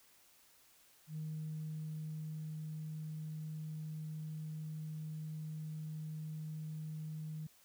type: tone with ADSR envelope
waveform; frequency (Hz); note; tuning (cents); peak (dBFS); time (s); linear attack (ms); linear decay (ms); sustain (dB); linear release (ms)
sine; 155.56; D#3; 0; -38; 1.07-7.47; 94; 1400; -2; 6
effects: tanh soft clip ceiling -35 dBFS + white hiss -66 dBFS RMS until 7.64 s